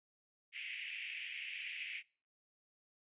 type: band-pass noise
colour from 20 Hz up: white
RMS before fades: -45 dBFS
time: 0.52-2.03 s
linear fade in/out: 50 ms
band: 2100 to 2800 Hz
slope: 48 dB/octave
effects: noise-tail reverb RT60 0.4 s tail -23 dB re dry + resampled to 8000 Hz